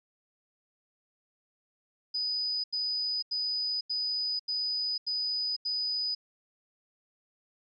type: tone bursts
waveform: sine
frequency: 4978 Hz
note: D#8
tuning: in tune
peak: -28 dBFS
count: 7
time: 2.14-6.15 s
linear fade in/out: 10 ms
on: 500 ms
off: 85 ms
effects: MP3 64 kbps